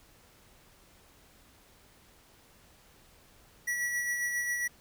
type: tone with tremolo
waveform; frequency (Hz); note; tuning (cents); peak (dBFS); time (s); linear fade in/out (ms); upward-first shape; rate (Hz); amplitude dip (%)
square; 1938; B6; -33; -29; 3.67-4.68; 10; sine; 7.4; 35
effects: pink hiss -60 dBFS RMS until 4.8 s